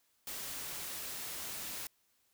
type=noise; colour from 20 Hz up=white; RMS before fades=-42 dBFS; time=0.27-1.87 s; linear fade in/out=2 ms; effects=white hiss -74 dBFS RMS until 2.33 s